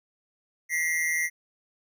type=tone pair together; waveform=square; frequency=1931 / 2093 Hz; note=B6 / C7; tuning=-39 / 0 cents; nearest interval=minor second; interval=139 cents; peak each=-28 dBFS; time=0.69-1.3 s; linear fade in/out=50 ms; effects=none